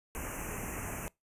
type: band-stop noise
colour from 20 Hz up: pink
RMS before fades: -39 dBFS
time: 0.15-1.08 s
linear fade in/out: 0 ms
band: 2800 to 6000 Hz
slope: 96 dB/octave
effects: noise-tail reverb RT60 0.2 s tail -24 dB re dry + resampled to 32000 Hz